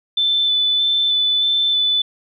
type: tone with vibrato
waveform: sine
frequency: 3514 Hz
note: A7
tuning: 3 cents flat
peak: -14 dBFS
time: 0.17-2.02 s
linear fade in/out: 5 ms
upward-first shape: square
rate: 1.6 Hz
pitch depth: 10 cents each way
effects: none